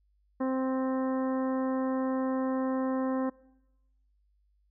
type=harmonic tone; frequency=261.6 Hz; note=C4; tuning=in tune; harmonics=1 / 2 / 3 / 4 / 5 / 6 / 7; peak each=-28 / -33 / -41 / -39 / -47 / -51 / -50 dBFS; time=0.4-3.3 s; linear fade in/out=10 ms; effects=noise-tail reverb RT60 1.0 s tail -24 dB re dry + added 50 Hz sine -66 dBFS peak until 4.7 s